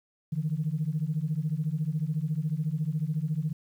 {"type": "beating tone pair", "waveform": "sine", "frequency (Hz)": [147.9, 161.9], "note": ["D3", "E3"], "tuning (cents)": [13, -31], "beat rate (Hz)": 14, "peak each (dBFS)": -29, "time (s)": [0.32, 3.53], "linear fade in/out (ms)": 10, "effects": ["tanh soft clip ceiling -19 dBFS", "10-bit"]}